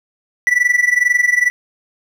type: tone with amplitude modulation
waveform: triangle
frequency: 1964 Hz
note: B6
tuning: 10 cents flat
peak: -6 dBFS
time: 0.47-1.5 s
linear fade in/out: 0 ms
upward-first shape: sine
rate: 22.2 Hz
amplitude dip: 85%
effects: none